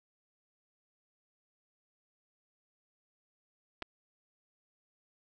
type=clicks; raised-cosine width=0.3 ms; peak=-23 dBFS; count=2; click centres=3.822 / 3.825 s; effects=none